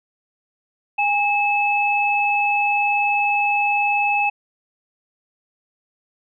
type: tone pair together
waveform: sine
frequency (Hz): 819 / 2600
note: G#5 / E7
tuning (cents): -24 / -24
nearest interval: octave + minor sixth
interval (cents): 2000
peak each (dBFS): -19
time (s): 0.98-4.3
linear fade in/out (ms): 10
effects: none